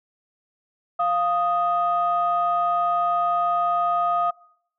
sine tone pair together, 698.5 / 1244.5 Hz, F5 / D#6, 0 / 0 cents, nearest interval minor seventh, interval 1000 cents, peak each -21 dBFS, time 0.99-4.31 s, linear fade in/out 10 ms, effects noise-tail reverb RT60 0.7 s tail -24 dB re dry + tanh soft clip ceiling -12 dBFS

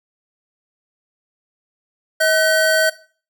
square tone pair together, 637 / 1515 Hz, D#5 / F#6, +41 / +40 cents, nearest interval octave + minor third, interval 1499 cents, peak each -17 dBFS, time 2.2-2.9 s, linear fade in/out 10 ms, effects noise-tail reverb RT60 0.4 s tail -17 dB re dry

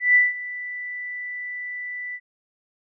sine tone with ADSR envelope, 1979 Hz, B6, 3 cents sharp, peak -11 dBFS, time 0-2.2 s, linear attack 150 ms, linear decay 180 ms, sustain -18 dB, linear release 54 ms, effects none

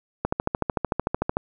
click train, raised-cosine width 1 ms, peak -8 dBFS, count 16, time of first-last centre 0.25-1.369 s, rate 13.4 Hz, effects none

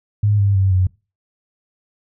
sine tone with pitch steps, 103.83 / 99.89 / 96.1 / 92.45 Hz, G#2 / G2 / G2 / F#2, 0 / +33 / -34 / -1 cents, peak -12 dBFS, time 0.23-0.87 s, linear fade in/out 5 ms, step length 160 ms, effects noise-tail reverb RT60 0.3 s tail -23 dB re dry

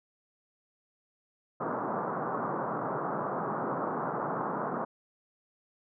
white band-pass noise, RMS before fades -33 dBFS, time 1.6-4.85 s, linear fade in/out 10 ms, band 130 to 1300 Hz, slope 48 dB/octave, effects none

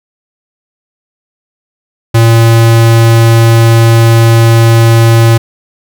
square tone, 114.7 Hz, A#2, 28 cents flat, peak -3 dBFS, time 2.14-5.38 s, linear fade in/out 10 ms, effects none

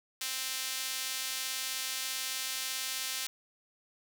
sawtooth tone with high-pass filter, 261.6 Hz, C4, in tune, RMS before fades -36 dBFS, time 0.21-3.27 s, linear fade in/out 5 ms, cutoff 3300 Hz, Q 0.7, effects none

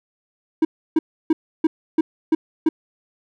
triangle tone bursts, 319 Hz, D#4, 43 cents sharp, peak -10 dBFS, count 7, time 0.62-2.69 s, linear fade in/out 5 ms, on 30 ms, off 310 ms, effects none

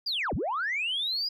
sine linear two-way sweep, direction down then up, 4978 to 34.65 to 4978 Hz, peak -26 dBFS, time 0.06-1.29 s, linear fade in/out 10 ms, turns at 0.34 s, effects tanh soft clip ceiling -23 dBFS

